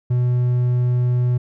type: tone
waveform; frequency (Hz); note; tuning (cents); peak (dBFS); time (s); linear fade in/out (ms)
triangle; 123.47; B2; 0; -13; 0.1-1.38; 10
effects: none